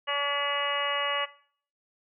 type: harmonic tone with a mistuned harmonic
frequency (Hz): 285.1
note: C#4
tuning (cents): +49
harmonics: 2 / 3 / 4 / 5 / 6 / 7 / 8 / 9 / 10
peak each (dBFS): -34 / -38 / -31 / -42 / -36 / -34 / -41 / -43 / -32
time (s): 0.07-1.26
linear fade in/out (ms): 20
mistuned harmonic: 10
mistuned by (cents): +26
effects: noise-tail reverb RT60 0.5 s tail -17 dB re dry